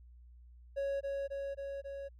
triangle tone with echo, 554.4 Hz, C#5, in tune, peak -30 dBFS, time 0.76-1.01 s, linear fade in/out 20 ms, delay 270 ms, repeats 4, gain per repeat -2 dB, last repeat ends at 2.09 s, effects added 60 Hz sine -53 dBFS peak until 2.19 s + MP3 96 kbps

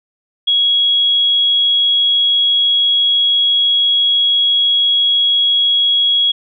sine tone, 3322 Hz, G#7, in tune, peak -10 dBFS, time 0.47-6.32 s, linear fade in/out 10 ms, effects none

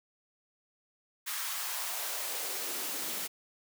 white noise with high-pass filter sweep, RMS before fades -36 dBFS, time 1.26-3.28 s, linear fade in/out 20 ms, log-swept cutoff 1300 to 200 Hz, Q 1.6, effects none

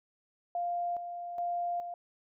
sine tone with tremolo, 698.5 Hz, F5, in tune, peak -30 dBFS, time 0.55-1.94 s, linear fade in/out 2 ms, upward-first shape square, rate 1.2 Hz, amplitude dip 55%, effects none

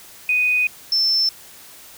sine tone pair in turn, 2489 / 5320 Hz, D#7 / E8, 0 / +15 cents, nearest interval octave + minor second, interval 1315 cents, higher second, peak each -15 dBFS, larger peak neither, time 0.29-0.67 / 0.92-1.29 s, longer first, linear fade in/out 2 ms, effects white hiss -43 dBFS RMS until 1.97 s

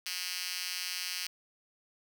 5% pulse tone with high-pass filter, 180 Hz, F#3, 47 cents flat, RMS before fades -37 dBFS, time 0.06-1.27 s, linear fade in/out 2 ms, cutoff 3500 Hz, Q 3.2, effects none

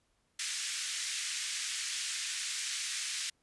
white band-pass noise, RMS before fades -37 dBFS, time 0.39-3.3 s, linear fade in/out 5 ms, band 1700 to 8400 Hz, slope 24 dB/octave, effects pink hiss -75 dBFS RMS until 3.42 s + resampled to 24000 Hz

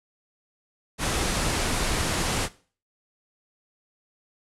pink low-pass noise, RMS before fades -26 dBFS, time 0.98-2.49 s, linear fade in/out 50 ms, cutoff 11000 Hz, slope 48 dB/octave, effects noise-tail reverb RT60 0.4 s tail -18 dB re dry

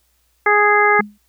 harmonic tone, 415.3 Hz, G#4, in tune, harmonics 1 / 2 / 3 / 4 / 5, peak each -17 / -17 / -17 / -17 / -17 dBFS, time 0.46-1.01 s, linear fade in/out 5 ms
sine tone with exponential decay, 207.7 Hz, G#3, in tune, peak -18 dBFS, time 0.99-1.18 s, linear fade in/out 5 ms, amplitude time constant 41 ms
effects added 60 Hz sine -63 dBFS peak until 1.28 s + white hiss -63 dBFS RMS until 1.28 s

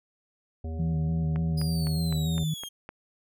harmonic tone, 80.3 Hz, E2, 45 cents flat, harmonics 1 / 3 / 5 / 7 / 9, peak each -31 / -41 / -45 / -48 / -50 dBFS, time 0.64-2.44 s, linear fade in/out 5 ms
sine tone with vibrato, 160 Hz, D#3, 49 cents sharp, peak -25 dBFS, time 0.79-2.54 s, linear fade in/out 5 ms, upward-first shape square, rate 3.4 Hz, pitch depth 42 cents each way
click train, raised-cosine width 0.5 ms, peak -24 dBFS, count 7, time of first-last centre 1.36-2.891 s, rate 3.92 Hz
sawtooth exponential sweep, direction down, 4978 to 3200 Hz, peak -34 dBFS, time 1.57-2.69 s, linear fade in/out 10 ms
effects none

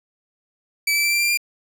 sawtooth tone with pitch steps, 2306 / 2323 / 2341 / 2359 / 2376 / 2394 Hz, D7 / D7 / D7 / D7 / D7 / D7, -32 / -20 / -6 / +7 / +20 / +33 cents, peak -14 dBFS, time 0.87-1.374 s, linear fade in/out 5 ms, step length 84 ms, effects none

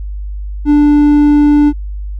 triangle tone, 293.7 Hz, D4, in tune, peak -3 dBFS, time 0.65-1.73 s, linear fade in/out 50 ms, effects added 50 Hz sine -19 dBFS peak until 2.19 s

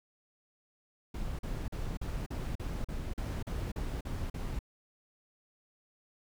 brown noise bursts, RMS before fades -36 dBFS, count 12, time 1.14-4.591 s, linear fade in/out 5 ms, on 250 ms, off 41 ms, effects none

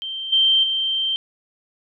sine tone with level steps, 3136 Hz, G7, in tune, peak -26 / -13 / -19 dBFS, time 0.02-1.16 s, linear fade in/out 0 ms, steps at 0.32 / 0.63 s, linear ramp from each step 10 ms, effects none

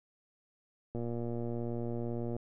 click train, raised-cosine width 2 ms, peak -25 dBFS, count 168, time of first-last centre 0.95-2.365 s, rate 118 Hz, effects none

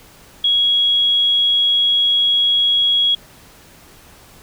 sine tone, 3320 Hz, G#7, 1 cent flat, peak -12 dBFS, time 0.44-3.15 s, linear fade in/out 5 ms, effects pink hiss -45 dBFS RMS until 4.42 s

